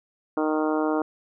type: harmonic tone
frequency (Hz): 154.8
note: D#3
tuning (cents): -9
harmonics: 2 / 3 / 4 / 5 / 6 / 7 / 8 / 9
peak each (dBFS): -24 / -28 / -30 / -32 / -34 / -35 / -36 / -37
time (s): 0.37-1.02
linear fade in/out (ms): 2
effects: none